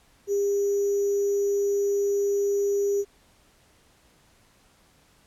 sine tone with sample-and-hold, 402.3 Hz, G4, 45 cents sharp, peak -21 dBFS, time 0.27-3.05 s, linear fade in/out 50 ms, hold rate 6300 Hz, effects pink hiss -60 dBFS RMS until 5.26 s + low-pass 12000 Hz 12 dB/octave

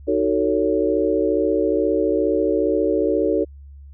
sine chord, D# half-diminished seventh, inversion none, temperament just, 311.1 / 373.4 / 448 / 560 Hz, D#4 / F#4 / A4 / C#5, 0 / +16 / +31 / +18 cents, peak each -22 / -22 / -21 / -23 dBFS, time 0.07-3.45 s, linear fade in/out 20 ms, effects added 70 Hz sine -38 dBFS peak until 3.93 s

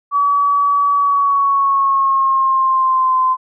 sine tone with pitch glide, 1140 to 1033.4 Hz, C#6 to C6, +48 to -22 cents, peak -11 dBFS, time 0.11-3.37 s, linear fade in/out 50 ms, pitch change -170 cents, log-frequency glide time 0.95-3.16 s, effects none

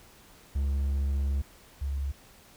triangle / sine tone pair in turn, 69.3 / 69.3 Hz, C#2 / C#2, 0 / 0 cents, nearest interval unison, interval 0 cents, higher neither, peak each -23 / -28 dBFS, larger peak first, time 0.55-1.42 / 1.81-2.12 s, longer first, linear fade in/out 10 ms, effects pink hiss -55 dBFS RMS until 2.56 s

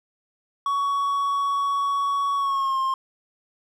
triangle tone with pitch glide, 1121 to 1062.4 Hz, C#6 to C6, +19 to +26 cents, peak -19 dBFS, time 0.66-2.94 s, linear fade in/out 2 ms, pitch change -93 cents, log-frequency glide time 2.37-2.79 s, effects none

